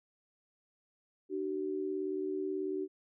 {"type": "tone pair together", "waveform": "sine", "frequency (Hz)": [301.4, 379.7], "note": ["D4", "F#4"], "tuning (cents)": [45, 45], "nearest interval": "major third", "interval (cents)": 400, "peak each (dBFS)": [-38, -34], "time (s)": [1.29, 2.88], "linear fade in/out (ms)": 50, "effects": []}